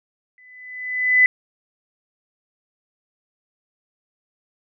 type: tone with exponential growth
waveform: sine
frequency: 2004 Hz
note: B6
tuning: 25 cents sharp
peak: -8 dBFS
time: 0.38-1.26 s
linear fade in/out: 1 ms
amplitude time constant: 190 ms
effects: none